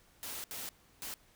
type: noise bursts at uneven times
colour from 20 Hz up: white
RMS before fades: -42 dBFS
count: 3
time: 0.23-0.44 / 0.51-0.69 / 1.02-1.14 s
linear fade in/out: 0 ms
effects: pink hiss -65 dBFS RMS until 1.35 s